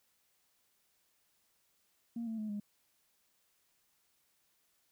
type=tone with pitch steps; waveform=sine; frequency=233.1 / 223.7 / 214.7 / 206.1 Hz; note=A#3 / A3 / A3 / G#3; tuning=0 / +29 / -42 / -13 cents; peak=-35 dBFS; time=2.16-2.6 s; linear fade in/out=5 ms; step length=110 ms; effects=tanh soft clip ceiling -33 dBFS + white hiss -75 dBFS RMS until 4.91 s